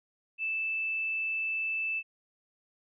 sine tone, 2637 Hz, E7, in tune, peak -29 dBFS, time 0.38-2.03 s, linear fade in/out 50 ms, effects none

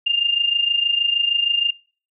sine tone with amplitude modulation, 2806 Hz, F7, 8 cents sharp, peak -13 dBFS, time 0.06-1.71 s, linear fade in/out 10 ms, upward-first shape sine, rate 26.4 Hz, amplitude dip 75%, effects noise-tail reverb RT60 0.4 s tail -23 dB re dry

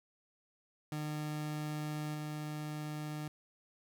30% pulse tone with level steps, 151.3 Hz, D#3, 48 cents flat, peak -34 / -36 dBFS, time 0.92-3.28 s, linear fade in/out 2 ms, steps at 2.14 s, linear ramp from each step 10 ms, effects none

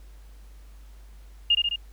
sine tone with echo, 2832 Hz, F7, 23 cents sharp, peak -16 dBFS, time 1.5-1.55 s, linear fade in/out 5 ms, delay 70 ms, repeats 3, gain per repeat -3 dB, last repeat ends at 1.76 s, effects added 50 Hz sine -44 dBFS peak until 1.92 s + pink hiss -60 dBFS RMS until 1.92 s

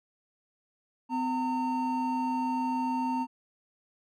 triangle tone pair together, 254.9 / 913.4 Hz, C4 / A#5, -45 / -36 cents, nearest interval octave + minor seventh, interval 2209 cents, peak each -28 dBFS, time 1.09-3.27 s, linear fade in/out 50 ms, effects none

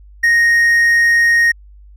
triangle tone, 1864.7 Hz, A#6, in tune, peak -7 dBFS, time 0.23-1.52 s, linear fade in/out 10 ms, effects added 50 Hz sine -38 dBFS peak until 1.96 s

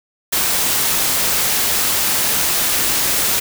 white noise, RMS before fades -17 dBFS, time 0.32-3.4 s, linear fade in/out 10 ms, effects none

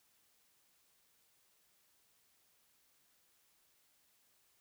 silence, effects white hiss -73 dBFS RMS until 4.6 s

